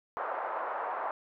pink band-pass noise, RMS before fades -35 dBFS, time 0.17-1.11 s, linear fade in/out 0 ms, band 610 to 1300 Hz, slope 24 dB/octave, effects none

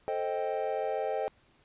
triangle chord, A half-diminished seventh, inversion none, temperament equal with one note detuned, 440 / 526.6 / 622.3 / 784 Hz, A4 / C5 / Eb5 / G5, 0 / +11 / 0 / 0 cents, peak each -33 dBFS, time 0.08-1.28 s, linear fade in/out 0 ms, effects pink hiss -65 dBFS RMS until 1.64 s + resampled to 8000 Hz

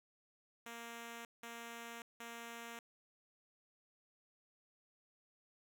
5% pulse tone bursts, 233.1 Hz, A#3, in tune, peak -36 dBFS, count 3, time 0.66-2.79 s, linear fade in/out 2 ms, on 590 ms, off 180 ms, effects none

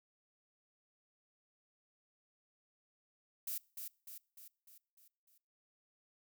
violet noise with echo, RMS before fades -40 dBFS, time 3.47-3.58 s, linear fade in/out 5 ms, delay 300 ms, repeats 6, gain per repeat -5 dB, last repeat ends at 5.38 s, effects noise-tail reverb RT60 0.5 s tail -24 dB re dry

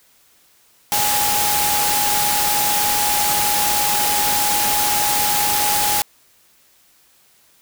sine tone in noise, 830.6 Hz, G#5, in tune, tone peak -21 dBFS, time 0.92-6.02 s, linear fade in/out 0 ms, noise white, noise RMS -19 dBFS, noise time 0.92-6.02 s, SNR -5 dB, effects white hiss -55 dBFS RMS until 7.61 s

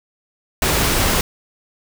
pink noise, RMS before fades -17 dBFS, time 0.62-1.21 s, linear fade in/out 2 ms, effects none

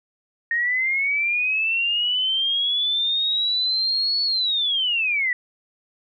sine linear two-way sweep, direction up then down, 1845 to 4435 to 1918 Hz, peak -19 dBFS, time 0.51-5.33 s, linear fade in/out 2 ms, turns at 4.23 s, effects none

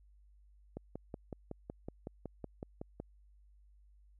click train, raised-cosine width 2 ms, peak -28 dBFS, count 13, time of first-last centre 0.77-3 s, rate 5.38 Hz, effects added 50 Hz sine -60 dBFS peak until 4.19 s

